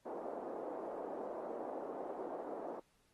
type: band-pass noise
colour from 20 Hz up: white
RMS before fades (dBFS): -44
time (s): 0.05-2.8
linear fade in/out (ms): 10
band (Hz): 300 to 740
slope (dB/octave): 24
effects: pink hiss -75 dBFS RMS until 3.13 s + AAC 32 kbps